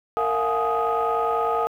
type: tone cluster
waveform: sine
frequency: 459.5 / 677 / 727 / 843 / 1249 Hz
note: A#4 / E5 / F#5 / G#5 / D#6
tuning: -25 / +46 / -31 / +26 / +6 cents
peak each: -24 / -28 / -27 / -26 / -24 dBFS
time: 0.17-1.67 s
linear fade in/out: 0 ms
effects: tanh soft clip ceiling -14 dBFS + 9-bit